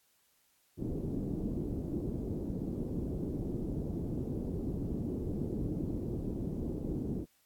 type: low-pass noise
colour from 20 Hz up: white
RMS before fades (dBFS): -36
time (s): 0.77-7.26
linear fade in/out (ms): 50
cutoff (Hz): 350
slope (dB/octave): 24
effects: white hiss -71 dBFS RMS until 7.45 s + AAC 64 kbps